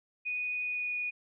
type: tone with pitch glide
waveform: sine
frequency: 2478 to 2462 Hz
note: D#7 to D#7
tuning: -8 to -19 cents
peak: -31 dBFS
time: 0.25-1.11 s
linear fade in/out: 20 ms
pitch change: -11 cents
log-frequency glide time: 0.62-0.94 s
effects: none